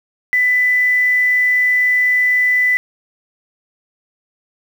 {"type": "tone with quantisation", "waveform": "sine", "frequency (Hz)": 1994, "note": "B6", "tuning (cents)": 16, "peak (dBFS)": -11, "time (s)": [0.33, 2.77], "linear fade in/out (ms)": 0, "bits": 6, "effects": []}